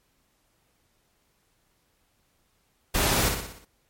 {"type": "noise with echo", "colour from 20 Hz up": "pink", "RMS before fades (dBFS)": -24, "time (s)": [2.94, 3.29], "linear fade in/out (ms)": 10, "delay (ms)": 60, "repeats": 6, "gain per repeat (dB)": -5, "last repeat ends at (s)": 3.65, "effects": ["pink hiss -69 dBFS RMS until 3.89 s", "MP3 64 kbps"]}